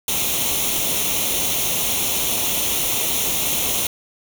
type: noise with comb filter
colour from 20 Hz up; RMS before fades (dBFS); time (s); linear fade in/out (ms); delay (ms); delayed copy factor
white; -21; 0.08-3.87; 2; 0.31; +0.7
effects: none